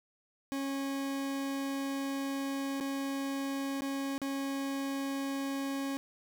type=tone with dropouts; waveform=40% pulse; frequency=274.3 Hz; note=C#4; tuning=18 cents flat; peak=-32 dBFS; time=0.52-5.97 s; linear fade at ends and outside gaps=0 ms; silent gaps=2.801-2.808 / 3.808-3.82 / 4.18-4.217 s; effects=none